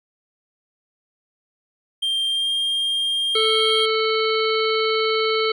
triangle tone with pitch glide, 3178 to 3209 Hz, G7 to G7, +23 to +40 cents, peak -18 dBFS, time 2.02-3.86 s, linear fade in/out 10 ms, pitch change +17 cents, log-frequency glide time 2.28-2.5 s
harmonic tone, 440 Hz, A4, in tune, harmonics 1 / 3 / 5 / 7 / 9 / 10, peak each -20 / -25 / -27 / -28 / -30 / -30 dBFS, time 3.35-5.52 s, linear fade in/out 5 ms
effects none

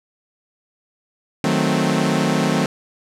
sawtooth chord, D# diminished seventh, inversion none, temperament equal, 155.56 / 185 / 220 / 261.6 Hz, D#3 / F#3 / A3 / C4, 0 / 0 / 0 / 0 cents, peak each -18 dBFS, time 1.44-2.66 s, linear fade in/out 2 ms, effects low-pass 9000 Hz 12 dB/octave

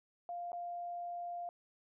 sine tone with dropouts, 698.5 Hz, F5, in tune, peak -39 dBFS, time 0.29-1.49 s, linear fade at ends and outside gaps 1 ms, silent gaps 0.519-0.53 s, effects none

